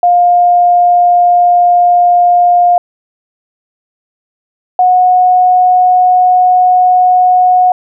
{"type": "tone pair in turn", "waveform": "sine", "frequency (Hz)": [707, 730.2], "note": ["F5", "F#5"], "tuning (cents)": [21, -23], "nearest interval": "minor second", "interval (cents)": 56, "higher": "second", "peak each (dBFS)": -4, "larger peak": "neither", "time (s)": [[0.03, 2.78], [4.79, 7.72]], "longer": "second", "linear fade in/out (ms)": 2, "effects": []}